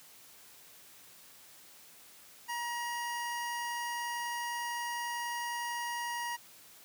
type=tone; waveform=25% pulse; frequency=951 Hz; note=A#5; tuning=34 cents sharp; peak=-31 dBFS; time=2.48-6.37 s; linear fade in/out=20 ms; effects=white hiss -56 dBFS RMS until 6.84 s + high-pass 80 Hz 12 dB/octave

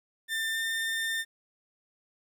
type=tone with pitch glide; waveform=30% pulse; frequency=1792 to 1804.5 Hz; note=A6 to A6; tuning=+31 to +43 cents; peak=-26 dBFS; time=0.28-1.25 s; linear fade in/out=50 ms; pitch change=+12 cents; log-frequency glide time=0.52-0.62 s; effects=11-bit

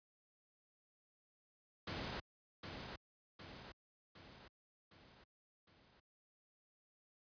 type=noise with echo; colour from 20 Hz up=pink; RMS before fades=-43 dBFS; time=1.87-2.2 s; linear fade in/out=5 ms; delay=760 ms; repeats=5; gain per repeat=-5 dB; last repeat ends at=6 s; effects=high-pass 60 Hz 12 dB/octave + resampled to 11025 Hz

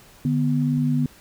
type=tone pair together; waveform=sine; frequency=149 / 246.9 Hz; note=D3 / B3; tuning=+25 / 0 cents; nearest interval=major sixth; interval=875 cents; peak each=-21 dBFS; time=0.25-1.06 s; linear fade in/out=2 ms; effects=pink hiss -50 dBFS RMS until 1.2 s

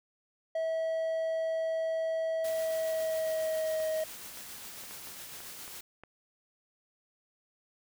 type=tone with pitch glide; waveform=triangle; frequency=648 to 631 Hz; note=E5 to D#5; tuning=-30 to +24 cents; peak=-27 dBFS; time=0.55-4.04 s; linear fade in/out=5 ms; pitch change=-46 cents; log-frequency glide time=2.47-3.85 s
type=noise with tremolo; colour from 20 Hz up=white; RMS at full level=-44 dBFS; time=2.44-5.81 s; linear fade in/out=5 ms; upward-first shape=sine; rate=7.3 Hz; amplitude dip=25%
type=clicks; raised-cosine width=0.5 ms; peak=-33 dBFS; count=8; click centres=3.802 / 4.373 / 4.837 / 4.91 / 5.072 / 5.404 / 5.679 / 6.036 s
effects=none

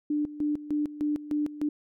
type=tone with tremolo; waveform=sine; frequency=297.1 Hz; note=D4; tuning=20 cents sharp; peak=-24 dBFS; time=0.1-1.69 s; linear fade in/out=5 ms; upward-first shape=square; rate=3.3 Hz; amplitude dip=80%; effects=none

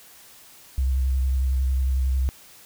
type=tone with vibrato; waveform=sine; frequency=65.41 Hz; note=C2; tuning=in tune; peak=-19 dBFS; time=0.78-2.29 s; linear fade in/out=0 ms; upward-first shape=triangle; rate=11 Hz; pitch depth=43 cents each way; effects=white hiss -49 dBFS RMS until 2.65 s

